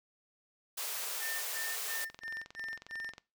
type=high-pass noise; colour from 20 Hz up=white; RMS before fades=-38 dBFS; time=0.77-2.05 s; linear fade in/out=10 ms; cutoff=400 Hz; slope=96 dB/octave
type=tone bursts; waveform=triangle; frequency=1801 Hz; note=A6; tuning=40 cents sharp; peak=-37 dBFS; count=6; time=1.19-3.125 s; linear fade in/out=50 ms; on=240 ms; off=99 ms
type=click train; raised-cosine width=0.2 ms; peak=-30 dBFS; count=25; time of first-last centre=2.1-3.181 s; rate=22.2 Hz
effects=noise-tail reverb RT60 0.3 s tail -21 dB re dry